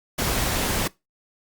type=noise; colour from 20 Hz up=pink; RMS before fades=-24 dBFS; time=0.18-0.88 s; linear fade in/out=10 ms; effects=noise-tail reverb RT60 0.2 s tail -21 dB re dry + Opus 48 kbps